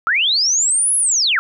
sine linear two-way sweep, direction up then down, 1244.5 to 10790 to 1244.5 Hz, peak -13 dBFS, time 0.07-1.39 s, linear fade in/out 0 ms, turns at 0.96 s, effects none

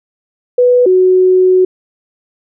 sine tone pair in turn, 493.9 / 370 Hz, B4 / F#4, 0 / 0 cents, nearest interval perfect fourth, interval 500 cents, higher first, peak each -5 / -5 dBFS, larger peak neither, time 0.58-0.86 / 0.86-1.65 s, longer second, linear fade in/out 5 ms, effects none

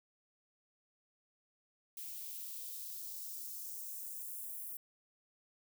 violet noise with high-pass filter sweep, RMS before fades -45 dBFS, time 1.97-4.77 s, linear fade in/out 2 ms, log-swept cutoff 2300 to 11000 Hz, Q 1.3, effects none

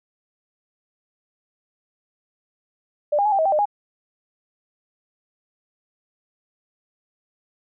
sine tone with pitch steps, 592 / 810 / 845 / 786 / 638 / 783 / 607 / 824 Hz, D5 / G#5 / G#5 / G5 / D#5 / G5 / D#5 / G#5, +14 / -43 / +30 / +4 / +43 / -2 / -43 / -14 cents, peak -16 dBFS, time 3.12-3.656 s, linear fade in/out 10 ms, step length 67 ms, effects none

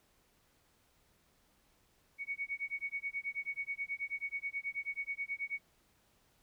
sine tone with tremolo, 2231 Hz, C#7, 11 cents sharp, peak -33 dBFS, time 2.18-5.61 s, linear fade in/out 50 ms, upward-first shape sine, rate 9.3 Hz, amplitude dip 100%, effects pink hiss -71 dBFS RMS until 6.42 s

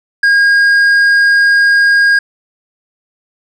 sine tone with tanh clipping, 1627 Hz, G#6, 36 cents flat, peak -7 dBFS, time 0.23-2.19 s, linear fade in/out 5 ms, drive 6 dB, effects none

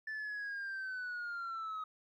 sine linear sweep, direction down, 1760 to 1261 Hz, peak -36 dBFS, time 0.07-1.84 s, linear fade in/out 5 ms, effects tanh soft clip ceiling -37 dBFS + 13-bit

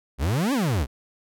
40% pulse exponential two-way sweep, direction up then down, 58.8 to 295.3 to 58.8 Hz, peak -20 dBFS, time 0.18-0.87 s, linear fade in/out 50 ms, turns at 0.53 s, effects none

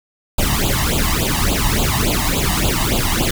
pink noise with flanger, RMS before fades -17 dBFS, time 0.38-3.31 s, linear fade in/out 5 ms, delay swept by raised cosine 0.26 to 1.07 ms, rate 3.5 Hz, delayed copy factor +0.95, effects none

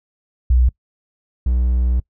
sine / triangle tone pair in turn, 61.8 / 61.51 Hz, B1 / B1, +2 / -6 cents, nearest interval unison, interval 8 cents, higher first, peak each -10 / -12 dBFS, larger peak first, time 0.5-0.69 / 1.46-2 s, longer second, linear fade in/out 5 ms, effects noise-tail reverb RT60 0.1 s tail -23 dB re dry

